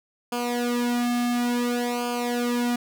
sawtooth tone with flanger, 241.9 Hz, B3, 36 cents flat, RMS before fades -25 dBFS, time 0.32-2.76 s, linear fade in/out 5 ms, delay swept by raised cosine 0.52 to 2.12 ms, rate 0.57 Hz, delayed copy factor -0.9, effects none

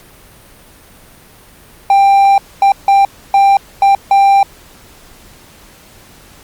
triangle tone bursts at uneven times, 791 Hz, G5, 15 cents sharp, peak -3 dBFS, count 6, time 1.9-2.38 / 2.62-2.72 / 2.88-3.05 / 3.34-3.57 / 3.82-3.95 / 4.11-4.43 s, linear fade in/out 2 ms, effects pink hiss -41 dBFS RMS until 6.43 s + Opus 48 kbps

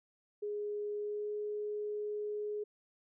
sine tone with pitch glide, 415.3 to 418.7 Hz, G#4 to G#4, 0 to +14 cents, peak -35 dBFS, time 0.42-2.64 s, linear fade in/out 10 ms, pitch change +14 cents, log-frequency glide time 0.96-1.32 s, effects none

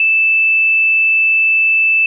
sine tone, 2637 Hz, E7, in tune, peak -9 dBFS, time 0-2.06 s, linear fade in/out 2 ms, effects none

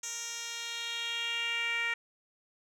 10% pulse tone with band-pass filter sweep, 466.2 Hz, A#4, in tune, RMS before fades -35 dBFS, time 0.03-1.94 s, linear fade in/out 5 ms, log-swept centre 6300 to 2100 Hz, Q 3, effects none

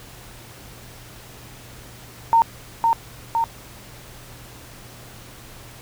sine tone with echo, 916 Hz, A#5, 31 cents flat, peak -11 dBFS, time 2.33-2.42 s, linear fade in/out 0 ms, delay 510 ms, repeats 2, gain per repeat -3 dB, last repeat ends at 3.44 s, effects added 119 Hz sine -46 dBFS peak until 5.81 s + pink hiss -43 dBFS RMS until 5.81 s

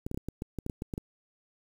clicks, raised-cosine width 3 ms, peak -21 dBFS, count 12, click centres 0.065 / 0.114 / 0.145 / 0.175 / 0.286 / 0.421 / 0.587 / 0.664 / 0.698 / 0.821 / 0.938 / 0.979 s, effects 8-bit

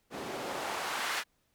white noise with band-pass filter sweep, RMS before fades -36 dBFS, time 0.1-1.24 s, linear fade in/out 50 ms, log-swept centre 290 to 1600 Hz, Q 1, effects pink hiss -74 dBFS RMS until 1.54 s

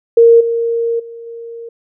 sine tone with level steps, 463.9 Hz, A#4, 8 cents flat, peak -3 / -13 / -28 / -26 dBFS, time 0.17-1.69 s, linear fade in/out 5 ms, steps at 0.4 / 0.99 / 1.26 s, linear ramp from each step 10 ms, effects none

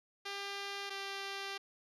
5% pulse tone pair in turn, 398.8 / 394 Hz, G4 / G4, +30 / +9 cents, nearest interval unison, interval 21 cents, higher first, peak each -28 dBFS, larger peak neither, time 0.25-0.9 / 0.9-1.58 s, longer second, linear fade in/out 10 ms, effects low-pass 7000 Hz 12 dB/octave

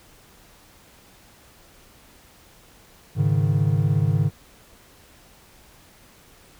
triangle chord, Ab suspended fourth, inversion none, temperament equal with one note detuned, 104.19 / 138.59 / 155.56 Hz, Ab2 / Db3 / Eb3, +6 / 0 / 0 cents, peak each -20 dBFS, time 3.15-4.31 s, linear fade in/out 50 ms, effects pink hiss -52 dBFS RMS until 6.59 s

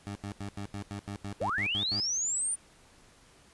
20% pulse tone bursts, 100.7 Hz, G2, 47 cents sharp, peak -31 dBFS, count 12, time 0.07-1.999 s, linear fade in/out 0 ms, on 81 ms, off 87 ms
sine linear sweep, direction up, 387.5 to 9310 Hz, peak -28 dBFS, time 1.4-2.56 s, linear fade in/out 20 ms
effects pink hiss -59 dBFS RMS until 3.53 s + resampled to 24000 Hz

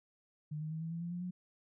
sine tone with pitch steps, 151.6 / 155.41 / 159.32 / 163.33 / 167.44 / 171.65 / 175.96 / 180.39 Hz, D#3 / D#3 / D#3 / E3 / E3 / F3 / F3 / F#3, -45 / -2 / +41 / -16 / +27 / -30 / +13 / -44 cents, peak -37 dBFS, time 0.51-1.31 s, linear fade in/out 10 ms, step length 100 ms, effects none

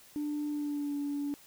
sine tone with pitch glide, 296 to 286.9 Hz, D4 to D4, +14 to -40 cents, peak -30 dBFS, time 0.16-1.34 s, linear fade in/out 0 ms, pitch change -54 cents, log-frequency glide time 0.5-0.95 s, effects tanh soft clip ceiling -28 dBFS + white hiss -57 dBFS RMS until 1.46 s

